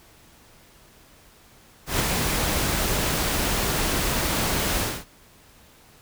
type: noise with ADSR envelope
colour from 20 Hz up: pink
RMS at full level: -21 dBFS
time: 1.86-5.05 s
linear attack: 140 ms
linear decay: 5 ms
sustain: -3 dB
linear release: 250 ms
effects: pink hiss -53 dBFS RMS until 6.01 s